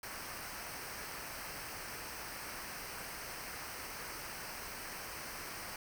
pink noise with comb filter, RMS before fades -45 dBFS, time 0.03-5.76 s, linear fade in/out 2 ms, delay 0.28 ms, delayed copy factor -0.65, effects none

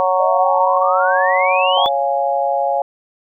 harmonic tone, 185 Hz, F#3, in tune, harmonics 3 / 4 / 5 / 6, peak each -17 / -18 / -19 / -20 dBFS, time 0-1.86 s, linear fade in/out 0 ms
sine exponential sweep, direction up, 583 to 3520 Hz, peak -18 dBFS, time 0.19-1.89 s, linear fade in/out 10 ms
sine chord, Db major, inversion none, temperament equal, 554.4 / 698.5 / 830.6 Hz, Db5 / F5 / Ab5, 0 / 0 / 0 cents, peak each -19 dBFS, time 1.77-2.82 s, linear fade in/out 2 ms
effects none

